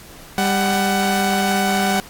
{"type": "tone pair together", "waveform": "sawtooth", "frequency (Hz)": [198.12, 748], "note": ["G3", "F#5"], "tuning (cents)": [19, 19], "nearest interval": "octave + major seventh", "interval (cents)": 2300, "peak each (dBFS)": -15, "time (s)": [0.38, 2], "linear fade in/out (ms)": 0, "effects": ["pink hiss -41 dBFS RMS until 2.09 s", "AAC 64 kbps"]}